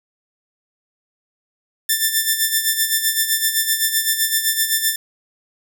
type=tone with tremolo; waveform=5% pulse; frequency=1775 Hz; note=A6; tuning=15 cents sharp; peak=-3 dBFS; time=1.89-4.96 s; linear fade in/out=5 ms; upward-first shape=sine; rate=7.8 Hz; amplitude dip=65%; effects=none